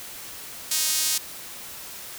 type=tone with high-pass filter; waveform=sawtooth; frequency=312.8 Hz; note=D#4; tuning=9 cents sharp; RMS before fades=-24 dBFS; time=0.71-1.18 s; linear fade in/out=5 ms; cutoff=5500 Hz; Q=0.81; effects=white hiss -39 dBFS RMS until 2.18 s

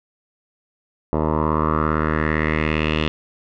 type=tone with low-pass filter sweep; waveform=10% pulse; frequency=77.6 Hz; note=D#2; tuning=4 cents flat; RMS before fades=-20 dBFS; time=1.13-3.08 s; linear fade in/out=0 ms; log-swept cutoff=800 to 3100 Hz; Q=4.2; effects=none

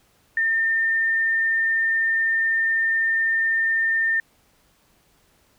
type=tone; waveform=sine; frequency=1808 Hz; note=A6; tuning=47 cents sharp; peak=-18 dBFS; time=0.37-4.2 s; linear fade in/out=2 ms; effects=pink hiss -61 dBFS RMS until 5.58 s

